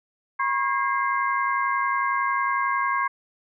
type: tone cluster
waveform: sine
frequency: 974 / 1085 / 1621 / 2094 Hz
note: B5 / C#6 / G#6 / C7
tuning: -24 / -37 / -42 / +1 cents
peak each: -30 / -23 / -29 / -30 dBFS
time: 0.39-3.08 s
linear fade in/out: 10 ms
effects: none